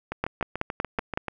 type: two click trains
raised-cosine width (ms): 0.5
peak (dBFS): -10 / -15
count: 6 / 9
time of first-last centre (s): 0.24-1.175 / 0.12-1.283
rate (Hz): 5.35 / 6.88
effects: none